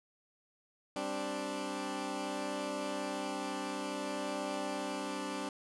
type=chord; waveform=15% pulse; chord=G suspended fourth; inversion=none; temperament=equal; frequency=196 / 261.6 / 293.7 Hz; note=G3 / C4 / D4; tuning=0 / 0 / 0 cents; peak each=-36 / -35 / -32 dBFS; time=0.96-5.49 s; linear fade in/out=2 ms; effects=resampled to 24000 Hz